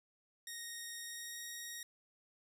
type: tone with pitch glide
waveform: 10% pulse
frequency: 1864.7 to 1879.8 Hz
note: A#6 to A#6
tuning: 0 to +14 cents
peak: -35 dBFS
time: 0.47-1.83 s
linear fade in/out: 2 ms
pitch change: +14 cents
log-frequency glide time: 1-1.44 s
effects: none